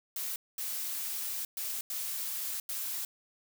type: noise bursts at uneven times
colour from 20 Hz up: blue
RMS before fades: -36 dBFS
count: 5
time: 0.16-0.36 / 0.58-1.45 / 1.57-1.81 / 1.9-2.6 / 2.69-3.05 s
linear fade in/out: 2 ms
effects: none